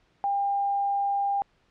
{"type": "tone", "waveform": "sine", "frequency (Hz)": 800, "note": "G5", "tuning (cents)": 35, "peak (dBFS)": -23, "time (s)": [0.24, 1.42], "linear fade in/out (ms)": 0, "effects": ["pink hiss -66 dBFS RMS until 1.7 s", "low-pass 4000 Hz 12 dB/octave"]}